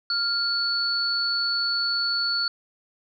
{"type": "tone pair together", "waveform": "sine", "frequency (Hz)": [1396.9, 4435], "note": ["F6", "C#8"], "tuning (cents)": [0, 0], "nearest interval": "octave + minor sixth", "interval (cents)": 2000, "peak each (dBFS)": [-28, -23], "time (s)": [0.1, 2.48], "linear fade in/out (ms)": 2, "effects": []}